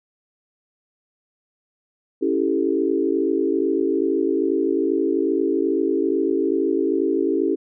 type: chord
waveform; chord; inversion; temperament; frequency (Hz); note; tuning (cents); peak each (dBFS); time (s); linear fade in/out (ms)
sine; A dominant seventh; first; equal; 277.2 / 329.6 / 392 / 440; C#4 / E4 / G4 / A4; 0 / 0 / 0 / 0; -24 / -22 / -22 / -26; 2.21-7.56; 20
effects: none